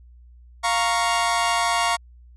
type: chord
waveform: sawtooth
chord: Bb minor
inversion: second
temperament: equal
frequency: 698.5 / 932.3 / 1108.7 Hz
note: F5 / Bb5 / Db6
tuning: 0 / 0 / 0 cents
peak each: -20 dBFS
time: 0.63-1.97 s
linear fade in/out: 20 ms
effects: added 60 Hz sine -45 dBFS peak until 2.36 s + resampled to 24000 Hz